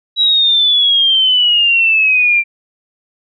sine exponential sweep, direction down, 3900 to 2357 Hz, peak -8 dBFS, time 0.16-2.44 s, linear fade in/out 50 ms, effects none

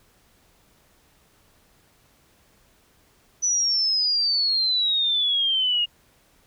sine exponential sweep, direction down, 6000 to 2838 Hz, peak -19 dBFS, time 3.42-5.86 s, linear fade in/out 20 ms, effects pink hiss -60 dBFS RMS until 6.46 s

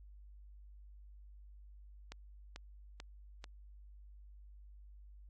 click train, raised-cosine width 0.2 ms, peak -29 dBFS, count 4, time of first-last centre 2.12-3.442 s, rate 2.27 Hz, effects added 50 Hz sine -53 dBFS peak until 5.29 s + AAC 32 kbps

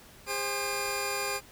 15% pulse tone cluster, 405.3 / 527 / 2420 Hz, G#4 / C5 / D#7, -42 / +12 / -49 cents, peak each -28 / -29 / -27 dBFS, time 0.26-1.41 s, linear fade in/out 50 ms, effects pink hiss -53 dBFS RMS until 1.51 s

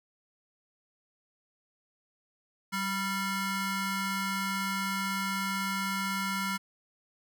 25% pulse ring-modulated tone, 784 Hz, G5, in tune, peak -23 dBFS, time 2.72-6.58 s, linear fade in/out 20 ms, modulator 591 Hz, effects none

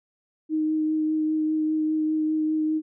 sine tone with vibrato, 311.1 Hz, D#4, in tune, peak -21 dBFS, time 0.49-2.82 s, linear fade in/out 50 ms, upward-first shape triangle, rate 5 Hz, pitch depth 14 cents each way, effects none

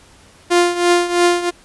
sawtooth tone with tremolo, 350.1 Hz, F4, 4 cents sharp, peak -5 dBFS, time 0.5-1.51 s, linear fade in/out 20 ms, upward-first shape triangle, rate 3 Hz, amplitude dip 80%, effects pink hiss -47 dBFS RMS until 1.64 s + resampled to 24000 Hz

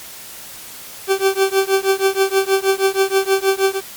40% pulse tone with tremolo, 387.4 Hz, G4, 20 cents flat, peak -9 dBFS, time 1.07-3.81 s, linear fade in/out 50 ms, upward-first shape triangle, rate 6.3 Hz, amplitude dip 100%, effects white hiss -35 dBFS RMS until 3.96 s + MP3 96 kbps

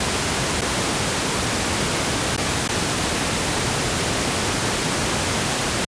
pink noise with dropouts, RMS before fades -21 dBFS, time 0-5.85 s, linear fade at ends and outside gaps 5 ms, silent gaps 0.611-0.616 / 2.366-2.376 / 2.679-2.688 s, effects high-pass 80 Hz 12 dB/octave + resampled to 22050 Hz

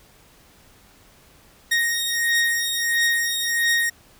sawtooth beating tone pair, 1864.7 / 1866.2 Hz, A#6 / A#6, 0 / +1 cents, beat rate 1.5 Hz, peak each -18 / -20 dBFS, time 1.71-3.9 s, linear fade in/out 10 ms, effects pink hiss -53 dBFS RMS until 4.19 s

